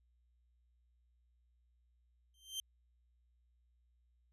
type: tone with exponential growth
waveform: sawtooth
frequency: 3136 Hz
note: G7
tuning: in tune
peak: -33 dBFS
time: 2.34-2.6 s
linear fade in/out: 2 ms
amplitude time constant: 56 ms
effects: added 60 Hz sine -70 dBFS peak until 4.32 s + resampled to 32000 Hz